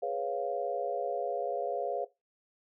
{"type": "chord", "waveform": "sine", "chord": "C# dominant seventh", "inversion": "second", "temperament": "equal", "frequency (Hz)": [415.3, 493.9, 554.4, 698.5], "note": ["G#4", "B4", "C#5", "E#5"], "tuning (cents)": [0, 0, 0, 0], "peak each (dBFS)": [-38, -36, -35, -35], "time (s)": [0.02, 2.05], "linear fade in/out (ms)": 10, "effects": ["noise-tail reverb RT60 0.2 s tail -17 dB re dry"]}